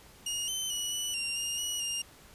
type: tone with pitch steps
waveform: 20% pulse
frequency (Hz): 2859 / 3072 / 2933 / 2960 / 2776 / 2824 / 2915 / 2816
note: F7 / G7 / F#7 / F#7 / F7 / F7 / F#7 / F7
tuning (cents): +40 / -36 / -16 / 0 / -11 / +19 / -26 / +14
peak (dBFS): -26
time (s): 0.26-2.02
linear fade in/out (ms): 5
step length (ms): 220
effects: pink hiss -55 dBFS RMS until 2.34 s + resampled to 32000 Hz